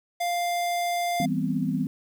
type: tone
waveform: square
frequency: 698.5 Hz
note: F5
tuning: in tune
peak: -25 dBFS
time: 0.2-1.26 s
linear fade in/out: 10 ms
type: chord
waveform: sine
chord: C major seventh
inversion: first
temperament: just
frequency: 163.52 / 196.22 / 245.3 / 261.6 Hz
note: E3 / G3 / B3 / C4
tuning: -14 / +2 / -12 / 0 cents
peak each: -29 dBFS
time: 1.2-1.87 s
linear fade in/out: 2 ms
effects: 9-bit